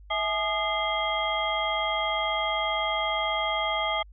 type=tone cluster; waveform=sine; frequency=648 / 845 / 1223 / 2078 / 3244 Hz; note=E5 / G#5 / D#6 / C7 / G#7; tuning=-30 / +30 / -30 / -12 / -41 cents; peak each=-31 dBFS; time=0.1-4.03 s; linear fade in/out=10 ms; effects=added 50 Hz sine -46 dBFS peak until 4.12 s

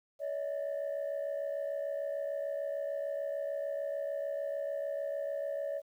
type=tone pair together; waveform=sine; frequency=567.3 / 634 Hz; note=C#5 / D#5; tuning=+40 / +32 cents; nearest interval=major second; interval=192 cents; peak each=-33 / -36 dBFS; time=0.19-5.82 s; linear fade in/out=50 ms; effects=tanh soft clip ceiling -30 dBFS + 11-bit

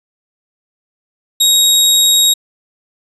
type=tone; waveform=25% pulse; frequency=3782 Hz; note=A#7; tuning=24 cents sharp; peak=-4 dBFS; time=1.4-2.34 s; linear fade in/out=10 ms; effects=resampled to 32000 Hz

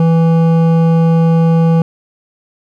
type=tone with hard clipping; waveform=triangle; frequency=164.81 Hz; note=E3; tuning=in tune; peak=-9 dBFS; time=0-1.82 s; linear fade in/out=2 ms; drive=15 dB; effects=none

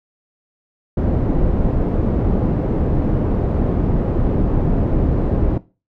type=low-pass noise; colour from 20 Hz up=pink; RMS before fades=-17 dBFS; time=0.97-5.58 s; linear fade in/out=5 ms; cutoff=420 Hz; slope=12 dB/octave; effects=noise-tail reverb RT60 0.3 s tail -18 dB re dry

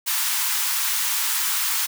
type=high-pass noise; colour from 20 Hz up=white; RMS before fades=-23 dBFS; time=0.06-1.87 s; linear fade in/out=20 ms; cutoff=840 Hz; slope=96 dB/octave; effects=none

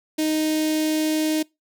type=tone with notch filter; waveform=sawtooth; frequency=310.9 Hz; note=D#4; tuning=1 cent flat; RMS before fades=-22 dBFS; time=0.18-1.43 s; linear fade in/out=10 ms; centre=1200 Hz; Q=0.54; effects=noise-tail reverb RT60 0.2 s tail -24 dB re dry

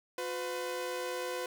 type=tone pair together; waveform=sawtooth; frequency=358.9 / 504 Hz; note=F4 / B4; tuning=+47 / +35 cents; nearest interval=tritone; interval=588 cents; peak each=-36 / -32 dBFS; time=0.18-1.46 s; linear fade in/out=2 ms; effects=none

